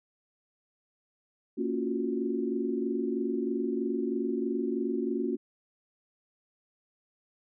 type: chord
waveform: sine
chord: Gb major seventh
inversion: first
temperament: just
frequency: 231.2 / 277.5 / 346.9 / 370 Hz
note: Bb3 / Db4 / F4 / Gb4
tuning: -14 / +2 / -12 / 0 cents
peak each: -33 / -33 / -34 / -33 dBFS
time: 1.57-5.37 s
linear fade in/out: 20 ms
effects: none